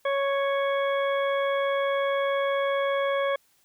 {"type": "harmonic tone", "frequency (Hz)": 554.4, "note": "C#5", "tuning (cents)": 0, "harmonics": [1, 2, 3, 4, 6], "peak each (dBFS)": [-24, -30, -34, -36, -40], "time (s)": [0.05, 3.36], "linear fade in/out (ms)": 5, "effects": ["white hiss -65 dBFS RMS until 3.64 s"]}